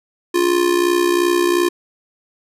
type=tone with amplitude modulation; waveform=square; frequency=350.4 Hz; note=F4; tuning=6 cents sharp; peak=-11 dBFS; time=0.34-1.69 s; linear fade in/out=10 ms; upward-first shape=sine; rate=62.8 Hz; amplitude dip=70%; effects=resampled to 32000 Hz